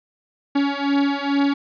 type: beating tone pair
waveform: 45% pulse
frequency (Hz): 279.7 / 282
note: C#4 / C#4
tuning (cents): +16 / +30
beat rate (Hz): 2.3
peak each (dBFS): -21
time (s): 0.55-1.54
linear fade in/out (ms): 10
effects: resampled to 11025 Hz + 9-bit